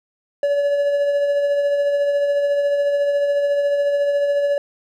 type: tone with tremolo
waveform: triangle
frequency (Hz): 571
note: D5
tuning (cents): -49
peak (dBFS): -12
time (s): 0.43-4.58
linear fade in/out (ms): 2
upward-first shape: triangle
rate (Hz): 14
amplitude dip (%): 40
effects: none